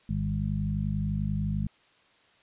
harmonic tone with a mistuned harmonic, 51.4 Hz, G#1, 17 cents flat, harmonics 1 / 2 / 3 / 4, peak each -33 / -32 / -31 / -32 dBFS, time 0.09-1.67 s, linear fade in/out 5 ms, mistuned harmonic 4, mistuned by -22 cents, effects white hiss -62 dBFS RMS until 2.42 s + resampled to 8000 Hz

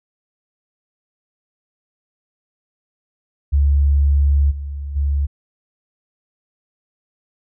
sine tone with level steps, 70.9 Hz, C#2, 40 cents sharp, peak -11 / -24 / -15 dBFS, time 3.52-5.27 s, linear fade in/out 20 ms, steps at 4.5 / 4.95 s, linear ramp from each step 20 ms, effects none

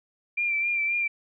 sine tone with vibrato, 2368 Hz, D7, 14 cents sharp, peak -23 dBFS, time 0.37-1.08 s, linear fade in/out 10 ms, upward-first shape sine, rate 3.8 Hz, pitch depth 35 cents each way, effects none

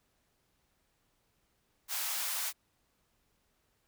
white high-pass noise, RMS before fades -35 dBFS, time 1.88-2.53 s, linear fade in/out 50 ms, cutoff 690 Hz, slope 24 dB/octave, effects pink hiss -75 dBFS RMS until 3.87 s

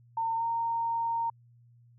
sine tone with pitch glide, 909 to 922.8 Hz, A#5 to A#5, -44 to -18 cents, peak -27 dBFS, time 0.17-1.3 s, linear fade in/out 5 ms, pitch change +26 cents, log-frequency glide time 0.37-0.43 s, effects added 119 Hz sine -56 dBFS peak until 1.98 s

